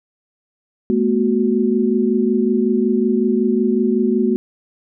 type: tone cluster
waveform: sine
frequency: 214.7 / 240.1 / 369.4 Hz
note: A3 / B3 / F#4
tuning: -42 / -49 / -3 cents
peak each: -18 dBFS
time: 0.9-4.36 s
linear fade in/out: 0 ms
effects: none